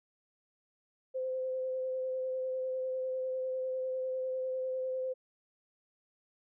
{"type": "tone with vibrato", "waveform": "sine", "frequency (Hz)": 517, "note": "C5", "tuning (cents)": -21, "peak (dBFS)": -32, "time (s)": [1.14, 5.14], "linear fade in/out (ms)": 20, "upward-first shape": "sine", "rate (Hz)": 10, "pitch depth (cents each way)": 14, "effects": []}